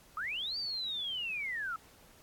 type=linear two-way sweep; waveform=sine; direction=up then down; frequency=1174.7 to 4699 to 1281 Hz; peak=-34 dBFS; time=0.17-1.76 s; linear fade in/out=2 ms; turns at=0.58 s; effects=pink hiss -60 dBFS RMS until 2.22 s + AAC 64 kbps